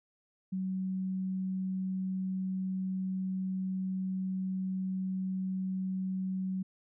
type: tone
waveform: sine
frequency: 188.1 Hz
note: F#3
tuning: 29 cents sharp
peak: -31 dBFS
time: 0.52-6.63 s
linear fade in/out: 10 ms
effects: none